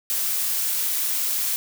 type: noise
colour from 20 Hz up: blue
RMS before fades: -24 dBFS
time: 0.1-1.56 s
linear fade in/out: 0 ms
effects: none